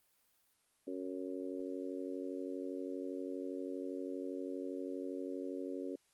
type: harmonic tone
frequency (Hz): 92.5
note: F#2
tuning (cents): 0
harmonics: 3 / 4 / 5 / 6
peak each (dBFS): -42 / -44 / -46 / -48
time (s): 0.87-5.96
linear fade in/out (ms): 5
effects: white hiss -74 dBFS RMS until 6.13 s + Opus 32 kbps